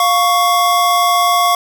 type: tone pair together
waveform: square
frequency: 702.3 / 1114 Hz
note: F5 / C#6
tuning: +10 / +8 cents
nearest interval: minor sixth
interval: 798 cents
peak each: -15 / -13 dBFS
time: 0-1.55 s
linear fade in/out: 2 ms
effects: none